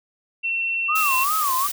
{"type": "tone", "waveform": "sine", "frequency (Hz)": 2708, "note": "E7", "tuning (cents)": 46, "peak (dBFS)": -21, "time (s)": [0.43, 1.25], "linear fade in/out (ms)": 20}
{"type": "tone with vibrato", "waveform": "sine", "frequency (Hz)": 1147, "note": "D6", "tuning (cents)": -41, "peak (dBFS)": -20, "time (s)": [0.88, 1.68], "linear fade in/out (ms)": 20, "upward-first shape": "sine", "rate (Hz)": 2.6, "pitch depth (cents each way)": 190}
{"type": "noise", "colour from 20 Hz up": "blue", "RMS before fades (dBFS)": -26, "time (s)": [0.95, 1.72], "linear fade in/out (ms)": 10}
{"effects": []}